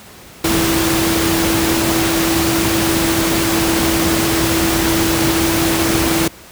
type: tone in noise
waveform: sine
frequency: 329.6 Hz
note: E4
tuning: in tune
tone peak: -16 dBFS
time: 0.44-6.28 s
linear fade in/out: 5 ms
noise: pink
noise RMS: -17 dBFS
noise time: 0.44-6.28 s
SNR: -2 dB
effects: pink hiss -39 dBFS RMS until 6.51 s + high-pass 60 Hz 12 dB/octave